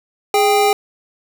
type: tone pair together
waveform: square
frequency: 415.3 / 791.3 Hz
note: G#4 / G5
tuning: 0 / +16 cents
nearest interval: major seventh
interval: 1116 cents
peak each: -15 dBFS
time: 0.34-0.73 s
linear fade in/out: 2 ms
effects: none